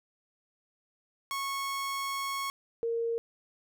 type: tone pair in turn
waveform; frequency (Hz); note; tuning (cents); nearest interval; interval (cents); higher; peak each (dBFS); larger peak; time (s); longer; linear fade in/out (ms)
sawtooth / sine; 1100 / 462.5; C#6 / A#4; -14 / -14; octave + minor third; 1500; first; -28; neither; 1.31-2.5 / 2.83-3.18; first; 0
effects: none